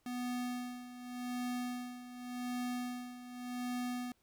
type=tone with tremolo; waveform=square; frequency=246.9 Hz; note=B3; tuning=in tune; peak=-36 dBFS; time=0.06-4.12 s; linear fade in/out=2 ms; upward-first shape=sine; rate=0.87 Hz; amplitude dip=75%; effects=pink hiss -75 dBFS RMS until 4.22 s